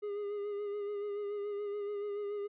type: tone with vibrato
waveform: triangle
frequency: 410 Hz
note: G#4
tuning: 22 cents flat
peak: -33 dBFS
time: 0.02-2.48 s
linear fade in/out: 20 ms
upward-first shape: sine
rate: 7 Hz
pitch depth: 32 cents each way
effects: resampled to 8000 Hz